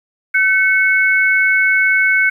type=tone pair together; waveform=sine; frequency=1525.9 / 2204 Hz; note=G6 / C#7; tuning=-47 / -11 cents; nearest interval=tritone; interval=636 cents; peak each=-13 dBFS; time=0.34-2.3 s; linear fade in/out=10 ms; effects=8-bit